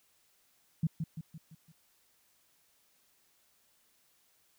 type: tone with echo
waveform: sine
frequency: 160.7 Hz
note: E3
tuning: 44 cents flat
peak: -25 dBFS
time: 0.83-0.87 s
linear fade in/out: 5 ms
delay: 170 ms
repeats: 5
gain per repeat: -6 dB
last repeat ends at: 1.72 s
effects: white hiss -70 dBFS RMS until 4.58 s